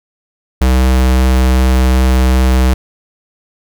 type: tone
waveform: square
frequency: 64.1 Hz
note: C2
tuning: 35 cents flat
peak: -8 dBFS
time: 0.61-2.74 s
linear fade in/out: 5 ms
effects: none